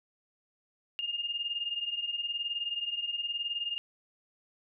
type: beating tone pair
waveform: sine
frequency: 2812 / 2831 Hz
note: F7 / F7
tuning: +11 / +23 cents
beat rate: 19 Hz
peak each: -37 / -33 dBFS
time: 0.99-3.78 s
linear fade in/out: 0 ms
effects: none